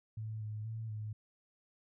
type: tone with pitch steps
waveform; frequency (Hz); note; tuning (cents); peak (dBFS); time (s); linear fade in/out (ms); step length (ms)
sine; 109.4 / 107 / 111.9 / 107.2; A2 / A2 / A2 / A2; -9 / -48 / +30 / -45; -38; 0.17-1.13; 5; 240
effects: none